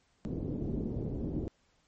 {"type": "low-pass noise", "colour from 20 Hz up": "white", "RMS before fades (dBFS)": -35, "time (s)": [0.25, 1.48], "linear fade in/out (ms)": 0, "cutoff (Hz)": 360, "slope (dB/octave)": 24, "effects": ["pink hiss -71 dBFS RMS until 1.87 s", "MP3 32 kbps"]}